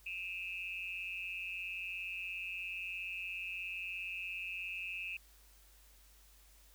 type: tone with amplitude modulation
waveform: sine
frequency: 2588 Hz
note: E7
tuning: 32 cents flat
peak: -35 dBFS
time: 0.06-5.17 s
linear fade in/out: 5 ms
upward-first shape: sine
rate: 183 Hz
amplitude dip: 95%
effects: added 50 Hz sine -62 dBFS peak until 6.74 s + white hiss -65 dBFS RMS until 6.74 s